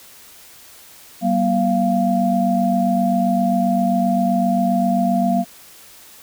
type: tone cluster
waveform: sine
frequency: 191.6 / 239.2 / 691 Hz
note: G3 / A#3 / F5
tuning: -39 / +45 / -19 cents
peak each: -19 dBFS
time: 1.21-5.45 s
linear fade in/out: 50 ms
effects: white hiss -44 dBFS RMS until 6.22 s